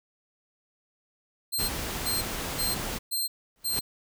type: tone bursts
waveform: 15% pulse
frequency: 4165 Hz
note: C8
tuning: 9 cents flat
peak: -20 dBFS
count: 5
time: 1.52-3.81 s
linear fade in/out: 20 ms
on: 170 ms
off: 360 ms
type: noise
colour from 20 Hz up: pink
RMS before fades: -33 dBFS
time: 1.58-2.99 s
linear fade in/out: 20 ms
type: noise with exponential growth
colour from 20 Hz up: pink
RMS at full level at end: -32 dBFS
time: 3.56-3.79 s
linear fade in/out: 0 ms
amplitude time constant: 50 ms
effects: none

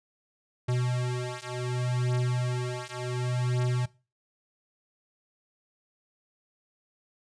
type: beating tone pair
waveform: square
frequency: 123.8 / 124.48 Hz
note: B2 / B2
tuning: +5 / +14 cents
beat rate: 0.68 Hz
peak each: -31 dBFS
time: 0.68-3.86 s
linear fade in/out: 10 ms
effects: noise-tail reverb RT60 0.3 s tail -19 dB re dry + resampled to 22050 Hz

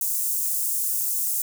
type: high-pass noise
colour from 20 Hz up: white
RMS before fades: -25 dBFS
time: 0.01-1.42 s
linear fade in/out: 2 ms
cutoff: 7300 Hz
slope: 24 dB/octave
effects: none

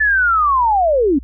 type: linear sweep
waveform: sine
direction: down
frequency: 1760 to 252.8 Hz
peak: -11 dBFS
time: 0-1.19 s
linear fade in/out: 10 ms
effects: added 60 Hz sine -31 dBFS peak until 1.23 s

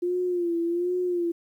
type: tone with vibrato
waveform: sine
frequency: 349.2 Hz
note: F4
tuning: in tune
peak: -23 dBFS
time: 0.02-1.32 s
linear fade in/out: 10 ms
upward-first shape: sine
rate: 1.3 Hz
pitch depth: 64 cents each way
effects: 10-bit

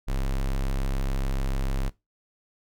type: tone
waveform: square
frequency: 33.45 Hz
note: C1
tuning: 39 cents sharp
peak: -25 dBFS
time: 0.07-1.9 s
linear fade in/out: 20 ms
effects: noise-tail reverb RT60 0.2 s tail -19 dB re dry

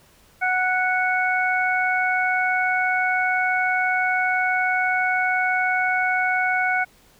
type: harmonic tone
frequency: 739 Hz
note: F#5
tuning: 2 cents flat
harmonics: 1 / 2 / 3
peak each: -23 / -22 / -24 dBFS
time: 0.41-6.85 s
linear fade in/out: 20 ms
effects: pink hiss -55 dBFS RMS until 7.19 s

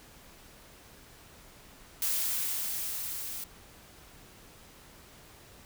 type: noise with level ramp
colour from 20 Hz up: blue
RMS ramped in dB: -29 to -39 dBFS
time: 2.02-3.44 s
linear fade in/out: 2 ms
effects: pink hiss -54 dBFS RMS until 5.65 s

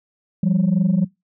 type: tone pair together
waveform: sine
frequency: 171.43 / 194.8 Hz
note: F3 / G3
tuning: -32 / -11 cents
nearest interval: major second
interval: 221 cents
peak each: -16 dBFS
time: 0.43-1.05 s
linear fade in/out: 5 ms
effects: noise-tail reverb RT60 0.2 s tail -22 dB re dry + tanh soft clip ceiling -11 dBFS

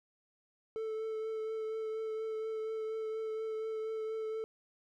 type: tone with vibrato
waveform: triangle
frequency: 440 Hz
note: A4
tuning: in tune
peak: -33 dBFS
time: 0.76-4.44 s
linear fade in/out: 0 ms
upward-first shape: triangle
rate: 4.2 Hz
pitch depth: 17 cents each way
effects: none

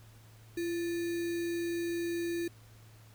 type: tone with sample-and-hold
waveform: sine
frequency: 340.6 Hz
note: F4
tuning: 43 cents flat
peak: -31 dBFS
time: 0.57-2.48 s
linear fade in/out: 5 ms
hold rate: 2100 Hz
effects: added 110 Hz sine -54 dBFS peak until 3.14 s + pink hiss -61 dBFS RMS until 3.14 s

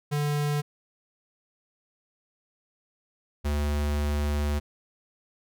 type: tone pair in turn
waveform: square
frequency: 146.83 / 73.42 Hz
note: D3 / D2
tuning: 0 / 0 cents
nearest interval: octave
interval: 1200 cents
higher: first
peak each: -25 dBFS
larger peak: neither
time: 0.11-0.62 / 3.44-4.6 s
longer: second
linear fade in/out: 20 ms
effects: none

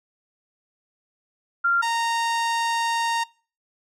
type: tone pair in turn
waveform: sine / sawtooth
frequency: 1387 / 925.7 Hz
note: F6 / A#5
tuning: -12 / -12 cents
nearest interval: perfect fifth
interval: 700 cents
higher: first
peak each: -17 / -18 dBFS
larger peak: first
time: 1.64-1.82 / 1.82-3.24 s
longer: second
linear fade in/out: 10 ms
effects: noise-tail reverb RT60 0.4 s tail -24 dB re dry + low-pass 8000 Hz 12 dB/octave

